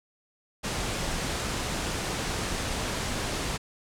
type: low-pass noise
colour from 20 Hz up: pink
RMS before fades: -31 dBFS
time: 0.63-3.58 s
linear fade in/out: 20 ms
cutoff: 9400 Hz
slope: 24 dB/octave
effects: none